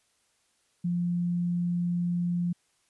sine tone, 174.61 Hz, F3, in tune, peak -25 dBFS, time 0.84-2.53 s, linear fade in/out 10 ms, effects white hiss -70 dBFS RMS until 2.89 s + resampled to 24000 Hz

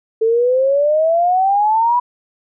sine exponential sweep, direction up, 440 to 987.8 Hz, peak -11 dBFS, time 0.21-2 s, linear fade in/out 10 ms, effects none

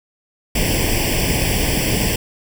pink noise with comb filter, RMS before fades -18 dBFS, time 0.55-2.16 s, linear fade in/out 5 ms, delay 0.38 ms, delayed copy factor +0.95, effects none

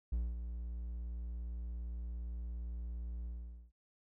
triangle tone with ADSR envelope, 58.7 Hz, A#1, 13 cents sharp, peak -29 dBFS, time 0.12-3.72 s, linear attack 7 ms, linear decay 220 ms, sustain -8 dB, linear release 460 ms, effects none

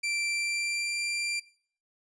sawtooth tone with pitch glide, 2349 to 2368 Hz, D7 to D7, 0 to +14 cents, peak -25 dBFS, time 0.03-1.4 s, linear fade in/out 10 ms, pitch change +14 cents, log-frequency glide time 0.27-1.02 s, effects noise-tail reverb RT60 0.5 s tail -20 dB re dry + resampled to 22050 Hz

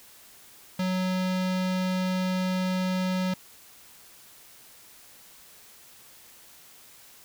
square tone with low-pass filter, 185 Hz, F#3, in tune, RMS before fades -27 dBFS, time 0.79-3.34 s, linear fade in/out 5 ms, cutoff 4800 Hz, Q 1.3, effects white hiss -52 dBFS RMS until 7.24 s

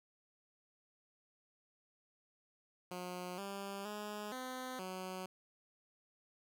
10% pulse tone with pitch steps, 180 / 198 / 209.1 / 256.1 / 186 Hz, F#3 / G3 / G#3 / C4 / F#3, -47 / +18 / +12 / -37 / +9 cents, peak -34 dBFS, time 2.91-5.26 s, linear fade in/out 5 ms, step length 470 ms, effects none

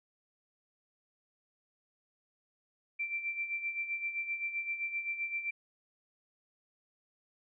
sine tone with tremolo, 2349 Hz, D7, in tune, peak -31 dBFS, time 2.99-5.51 s, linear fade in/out 10 ms, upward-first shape sine, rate 7.7 Hz, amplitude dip 65%, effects none

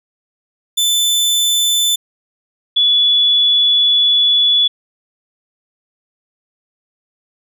sawtooth / sine tone pair in turn, 3520 / 3424 Hz, A7 / A7, 0 / -48 cents, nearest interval unison, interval 48 cents, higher first, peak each -9 dBFS, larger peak neither, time 0.77-1.96 / 2.76-4.68 s, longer second, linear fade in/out 10 ms, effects none

